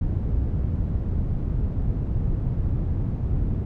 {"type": "low-pass noise", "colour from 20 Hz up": "white", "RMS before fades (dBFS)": -24, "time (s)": [0.01, 3.65], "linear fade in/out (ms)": 5, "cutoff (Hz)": 100, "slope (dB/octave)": 12, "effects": []}